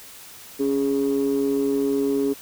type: ring-modulated tone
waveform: triangle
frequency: 68 Hz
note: C#2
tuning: 33 cents flat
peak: -13 dBFS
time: 0.59-2.34 s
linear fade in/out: 20 ms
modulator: 346 Hz
effects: tanh soft clip ceiling -13 dBFS + white hiss -43 dBFS RMS until 2.41 s